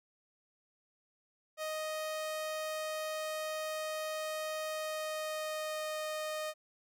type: tone with pitch glide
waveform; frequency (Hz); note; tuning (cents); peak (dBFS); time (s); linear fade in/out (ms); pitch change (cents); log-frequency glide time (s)
sawtooth; 623 to 618; D#5 to D#5; +2 to -12; -32; 1.57-6.54; 50; -14; 4.71-5.98
effects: none